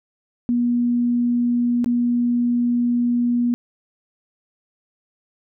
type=tone with dropouts; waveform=sine; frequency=240.9 Hz; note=B3; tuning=43 cents flat; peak=-16 dBFS; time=0.49-3.54 s; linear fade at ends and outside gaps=0 ms; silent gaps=1.844-1.86 s; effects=none